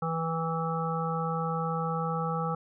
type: harmonic tone with a mistuned harmonic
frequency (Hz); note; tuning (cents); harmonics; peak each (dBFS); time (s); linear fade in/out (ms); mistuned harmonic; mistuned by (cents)
163.9; E3; -10; 1 / 3 / 5 / 7 / 8; -31 / -35 / -35 / -37 / -35; 0.02-2.55; 5; 5; -15
effects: none